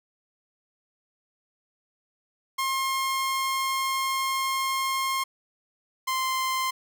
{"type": "tone pair in turn", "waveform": "sawtooth", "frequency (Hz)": [1068, 1044.8], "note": ["C6", "C6"], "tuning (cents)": [35, -3], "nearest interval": "unison", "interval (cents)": 38, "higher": "first", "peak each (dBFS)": -21, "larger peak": "neither", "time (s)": [[2.58, 5.24], [6.07, 6.71]], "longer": "first", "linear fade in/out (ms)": 10, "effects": []}